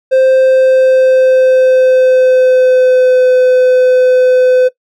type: tone with pitch glide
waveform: triangle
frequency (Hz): 523.3 to 507.5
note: C5 to B4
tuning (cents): 0 to +47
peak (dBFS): -3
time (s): 0.11-4.69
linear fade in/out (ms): 20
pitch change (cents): -53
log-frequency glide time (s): 0.34-3.3
effects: noise-tail reverb RT60 0.1 s tail -18 dB re dry